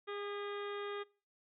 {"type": "harmonic tone with a mistuned harmonic", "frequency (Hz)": 408.1, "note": "G#4", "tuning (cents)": -30, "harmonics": [1, 2, 3, 4, 5, 6, 7, 8, 9], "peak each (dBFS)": [-41, -53, -46, -52, -52, -56, -63, -55, -57], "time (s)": [0.07, 1.04], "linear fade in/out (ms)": 20, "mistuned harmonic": 5, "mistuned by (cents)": -43, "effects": ["noise-tail reverb RT60 0.4 s tail -24 dB re dry"]}